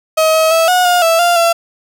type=tone with pitch steps; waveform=35% pulse; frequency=634 / 638 / 654 / 727 / 712 / 660 / 696 / 676 Hz; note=D#5 / D#5 / E5 / F#5 / F5 / E5 / F5 / E5; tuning=+32 / +43 / -14 / -31 / +33 / +2 / -6 / +43 cents; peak=-7 dBFS; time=0.17-1.53 s; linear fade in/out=10 ms; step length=170 ms; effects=none